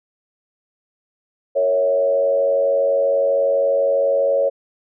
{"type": "tone with frequency modulation", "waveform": "sine", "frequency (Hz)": 554.4, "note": "C#5", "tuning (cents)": 0, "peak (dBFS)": -14, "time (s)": [1.55, 4.5], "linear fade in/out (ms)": 20, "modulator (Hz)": 92.2, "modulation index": 0.71, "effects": []}